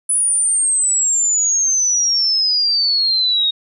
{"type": "exponential sweep", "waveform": "sine", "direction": "down", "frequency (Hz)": [10000, 3729], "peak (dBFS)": -13, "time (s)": [0.09, 3.51], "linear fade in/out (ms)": 10, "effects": []}